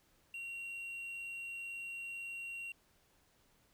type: tone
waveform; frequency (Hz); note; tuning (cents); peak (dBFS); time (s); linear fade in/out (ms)
triangle; 2749; F7; -28; -40; 0.34-2.72; 2
effects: pink hiss -71 dBFS RMS until 3.73 s